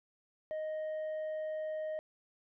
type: tone with tanh clipping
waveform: triangle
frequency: 622.3 Hz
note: D#5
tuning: in tune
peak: -36 dBFS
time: 0.51-1.99 s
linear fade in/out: 0 ms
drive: 8 dB
effects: none